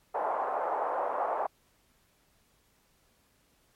pink band-pass noise, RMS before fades -31 dBFS, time 0.14-1.47 s, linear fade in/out 10 ms, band 600 to 1000 Hz, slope 24 dB/octave, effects pink hiss -68 dBFS RMS until 3.75 s + MP3 64 kbps

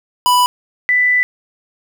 square / sine tone pair in turn, 989 / 1987.7 Hz, B5 / B6, +2 / +11 cents, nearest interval octave, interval 1209 cents, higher second, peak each -10 dBFS, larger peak neither, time 0.26-0.46 / 0.89-1.23 s, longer second, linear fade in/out 0 ms, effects 8-bit

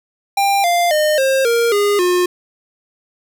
square tone with pitch steps, 795 / 696.1 / 609.5 / 533.7 / 467.3 / 409.1 / 358.2 Hz, G5 / F5 / D#5 / C5 / A#4 / G#4 / F4, +24 / -6 / -36 / +34 / +4 / -26 / +44 cents, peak -13 dBFS, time 0.37-2.26 s, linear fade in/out 5 ms, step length 270 ms, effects none

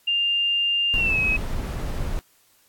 sine tone with pitch glide, 2800 to 2553 Hz, F7 to D#7, +4 to +44 cents, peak -19 dBFS, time 0.07-1.37 s, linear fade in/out 10 ms, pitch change -160 cents, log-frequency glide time 0.95-1.19 s
brown noise, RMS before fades -27 dBFS, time 0.94-2.19 s, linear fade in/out 0 ms
effects white hiss -60 dBFS RMS until 2.68 s + AAC 64 kbps

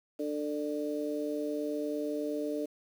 harmonic tone, 148.4 Hz, D3, 18 cents sharp, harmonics 2 / 3 / 4, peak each -34 / -36 / -37 dBFS, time 0.19-2.66 s, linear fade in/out 10 ms, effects 9-bit

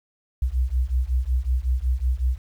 sine beating tone pair, 60.5 / 65.9 Hz, B1 / C2, -35 / +13 cents, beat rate 5.4 Hz, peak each -22 dBFS, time 0.42-2.38 s, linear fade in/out 5 ms, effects tanh soft clip ceiling -13 dBFS + 9-bit

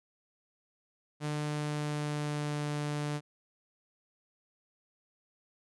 sawtooth tone with pitch glide, 149.5 to 147.7 Hz, D3 to D3, +31 to +10 cents, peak -28 dBFS, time 1.2-3.21 s, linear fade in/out 50 ms, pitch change -21 cents, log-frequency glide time 1.42-2.68 s, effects resampled to 24000 Hz

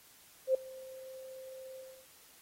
sine tone with ADSR envelope, 523.3 Hz, C5, in tune, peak -22 dBFS, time 0.47-2.06 s, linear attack 76 ms, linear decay 5 ms, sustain -23 dB, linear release 280 ms, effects white hiss -60 dBFS RMS until 2.41 s + AAC 48 kbps

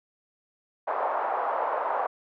white band-pass noise, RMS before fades -28 dBFS, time 0.87-2.07 s, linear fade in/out 10 ms, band 580 to 1000 Hz, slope 24 dB/octave, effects none

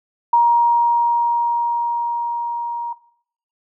sine tone with level ramp, 944 Hz, A#5, 22 cents sharp, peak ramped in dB -9 to -22 dBFS, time 0.33-2.93 s, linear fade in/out 5 ms, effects noise-tail reverb RT60 0.6 s tail -18 dB re dry

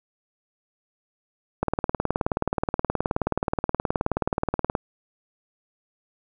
click train, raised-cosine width 1 ms, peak -8 dBFS, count 60, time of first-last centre 1.63-4.752 s, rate 18.9 Hz, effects none

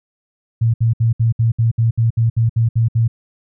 sine tone bursts, 114.6 Hz, A#2, 29 cents flat, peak -11 dBFS, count 13, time 0.61-3.08 s, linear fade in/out 10 ms, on 130 ms, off 65 ms, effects none

